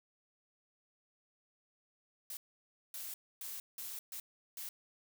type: noise bursts at uneven times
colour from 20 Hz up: blue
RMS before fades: -44 dBFS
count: 6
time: 2.3-2.37 / 2.94-3.14 / 3.41-3.6 / 3.78-3.99 / 4.12-4.2 / 4.57-4.69 s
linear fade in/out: 2 ms
effects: none